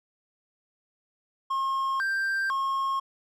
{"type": "tone with pitch steps", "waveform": "triangle", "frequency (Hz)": [1075, 1577, 1082], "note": ["C6", "G6", "C#6"], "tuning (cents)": [47, 10, -42], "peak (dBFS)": -23, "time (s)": [1.5, 3], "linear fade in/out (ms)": 10, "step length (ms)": 500, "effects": []}